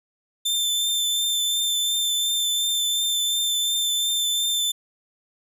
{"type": "tone with vibrato", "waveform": "sawtooth", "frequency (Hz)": 3557, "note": "A7", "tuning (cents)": 18, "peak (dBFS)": -18, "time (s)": [0.45, 4.72], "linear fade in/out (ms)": 10, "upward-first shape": "triangle", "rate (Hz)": 2.8, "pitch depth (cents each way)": 18, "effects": []}